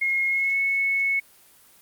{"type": "tone with pitch glide", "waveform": "sine", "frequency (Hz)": [2153, 2201], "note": ["C7", "C#7"], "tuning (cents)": [49, -13], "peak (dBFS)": -20, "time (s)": [0.01, 1.2], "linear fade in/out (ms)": 10, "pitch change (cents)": 38, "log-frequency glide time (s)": [0.28, 0.57], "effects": ["white hiss -54 dBFS RMS until 1.81 s", "Opus 24 kbps"]}